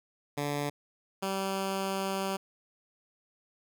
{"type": "tone pair in turn", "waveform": "10% pulse", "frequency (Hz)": [144.9, 193.42], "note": ["D3", "G3"], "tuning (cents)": [-23, -23], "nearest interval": "perfect fourth", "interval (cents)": 500, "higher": "second", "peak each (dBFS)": -22, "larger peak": "neither", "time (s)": [[0.37, 0.7], [1.22, 2.37]], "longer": "second", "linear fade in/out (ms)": 10, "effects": []}